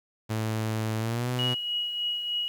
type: tone with pitch glide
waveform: sawtooth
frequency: 110 to 124.91 Hz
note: A2 to B2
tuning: 0 to +20 cents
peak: -23 dBFS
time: 0.29-1.55 s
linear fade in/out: 20 ms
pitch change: +220 cents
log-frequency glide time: 0.99-1.3 s
type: tone with tremolo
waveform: sine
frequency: 2905 Hz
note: F#7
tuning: 32 cents flat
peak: -25 dBFS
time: 1.39-2.48 s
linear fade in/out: 0 ms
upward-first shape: triangle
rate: 3.3 Hz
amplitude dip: 50%
effects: 9-bit